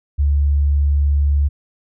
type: tone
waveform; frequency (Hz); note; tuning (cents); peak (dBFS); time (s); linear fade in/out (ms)
sine; 71.7; D2; -41; -12; 0.18-1.49; 20
effects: none